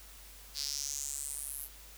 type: tone with high-pass filter sweep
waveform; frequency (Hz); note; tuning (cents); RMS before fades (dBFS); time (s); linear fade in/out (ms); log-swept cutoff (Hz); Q
sawtooth; 141.4; C#3; +35; -39; 0.54-1.69; 50; 4600 to 12000; 4.6
effects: added 50 Hz sine -54 dBFS peak until 1.97 s + white hiss -54 dBFS RMS until 1.97 s